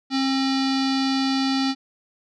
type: tone with low-pass filter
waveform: square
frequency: 267.9 Hz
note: C4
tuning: 41 cents sharp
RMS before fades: -22 dBFS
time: 0.1-1.75 s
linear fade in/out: 50 ms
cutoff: 4500 Hz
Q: 4.6
effects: none